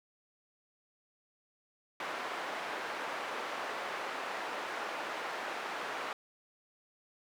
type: band-pass noise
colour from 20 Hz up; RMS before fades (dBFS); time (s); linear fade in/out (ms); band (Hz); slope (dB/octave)
white; -39; 2-6.13; 2; 450 to 1500; 12
effects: none